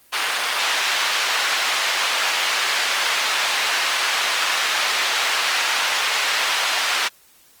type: band-pass noise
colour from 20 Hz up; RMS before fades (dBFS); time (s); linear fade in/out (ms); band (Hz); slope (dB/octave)
white; -21; 0.12-7.09; 20; 840 to 3400; 12
effects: white hiss -53 dBFS RMS until 7.6 s + Opus 32 kbps